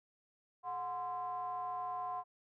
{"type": "ring-modulated tone", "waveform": "triangle", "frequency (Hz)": 154.5, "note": "D#3", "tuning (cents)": -12, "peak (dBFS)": -32, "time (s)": [0.63, 2.24], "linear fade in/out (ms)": 50, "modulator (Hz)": 883, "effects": []}